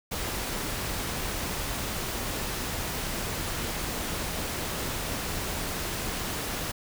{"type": "noise", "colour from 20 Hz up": "pink", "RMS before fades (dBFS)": -32, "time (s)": [0.11, 6.72], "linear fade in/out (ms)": 10, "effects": []}